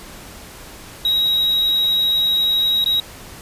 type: tone with dropouts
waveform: triangle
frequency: 3822 Hz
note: A#7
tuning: 43 cents sharp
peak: -13 dBFS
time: 1.05-3 s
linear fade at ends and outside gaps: 2 ms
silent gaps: 2.843-2.86 s
effects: pink hiss -38 dBFS RMS until 3.41 s + resampled to 32000 Hz